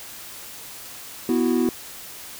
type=chord; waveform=triangle; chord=B suspended fourth; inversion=none; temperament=equal; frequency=246.9 / 329.6 / 370 Hz; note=B3 / E4 / F#4; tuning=0 / 0 / 0 cents; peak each=-19 / -21 / -22 dBFS; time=1.29-1.69 s; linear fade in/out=2 ms; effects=white hiss -39 dBFS RMS until 2.39 s